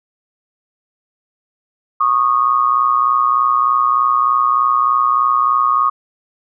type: tone pair together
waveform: sine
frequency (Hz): 1105 / 1228.3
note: C#6 / D#6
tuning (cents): -6 / -23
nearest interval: major second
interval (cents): 183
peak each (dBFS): -14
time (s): 2-5.9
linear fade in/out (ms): 10
effects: none